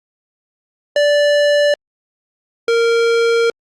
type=tone pair in turn; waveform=square; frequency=584 / 463.5 Hz; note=D5 / A#4; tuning=-10 / -10 cents; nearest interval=major third; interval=400 cents; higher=first; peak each=-11 / -12 dBFS; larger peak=first; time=0.96-1.74 / 2.68-3.5 s; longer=second; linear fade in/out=2 ms; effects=low-pass 5000 Hz 12 dB/octave + Opus 48 kbps